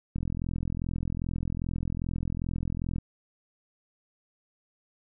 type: click train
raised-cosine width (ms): 5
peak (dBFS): -19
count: 121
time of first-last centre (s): 0.16-2.984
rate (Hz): 42.5
effects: none